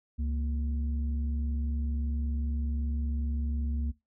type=tone pair together; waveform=sine; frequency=69.3 / 233.1 Hz; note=C#2 / A#3; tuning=0 / 0 cents; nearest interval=octave + major sixth; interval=2100 cents; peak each=-28 / -37 dBFS; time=0.18-3.92 s; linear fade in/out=20 ms; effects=noise-tail reverb RT60 0.2 s tail -19 dB re dry + tanh soft clip ceiling -21 dBFS